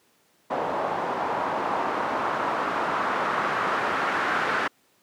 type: noise with low-pass filter sweep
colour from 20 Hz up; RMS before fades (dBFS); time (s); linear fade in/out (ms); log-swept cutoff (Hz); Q
white; -26; 0.5-4.68; 10; 840 to 1500; 1.8
effects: pink hiss -63 dBFS RMS until 5.02 s + high-pass 200 Hz 12 dB/octave